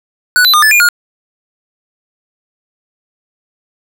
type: tone with pitch steps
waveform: square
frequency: 1480 / 4006 / 1216 / 1739 / 2421 / 1431 Hz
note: F#6 / B7 / D#6 / A6 / D#7 / F6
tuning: 0 / +24 / -40 / -21 / -48 / +42 cents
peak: -6 dBFS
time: 0.36-0.888 s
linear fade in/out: 0 ms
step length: 88 ms
effects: none